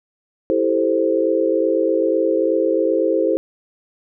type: chord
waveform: sine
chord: A minor seventh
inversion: second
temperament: equal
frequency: 329.6 / 392 / 440 / 523.3 Hz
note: E4 / G4 / A4 / C5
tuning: 0 / 0 / 0 / 0 cents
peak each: -20 / -22 / -21 / -19 dBFS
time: 0.5-3.37 s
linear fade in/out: 0 ms
effects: none